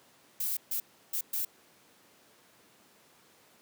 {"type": "noise bursts at uneven times", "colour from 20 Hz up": "violet", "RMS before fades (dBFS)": -32, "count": 4, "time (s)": [[0.4, 0.57], [0.71, 0.8], [1.13, 1.21], [1.33, 1.45]], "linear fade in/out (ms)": 5, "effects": ["pink hiss -61 dBFS RMS until 3.61 s", "high-pass 200 Hz 12 dB/octave"]}